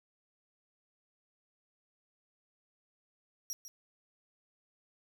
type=tone with echo; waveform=40% pulse; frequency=5680 Hz; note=F8; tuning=28 cents sharp; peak=-35 dBFS; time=3.5-3.53 s; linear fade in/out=0 ms; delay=150 ms; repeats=1; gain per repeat=-10 dB; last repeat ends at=3.68 s; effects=none